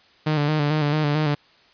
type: tone with vibrato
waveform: sawtooth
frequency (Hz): 150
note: D3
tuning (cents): +37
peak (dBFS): -15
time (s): 0.26-1.35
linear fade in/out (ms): 10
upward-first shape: square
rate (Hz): 4.5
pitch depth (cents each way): 46
effects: white hiss -55 dBFS RMS until 1.73 s + resampled to 11025 Hz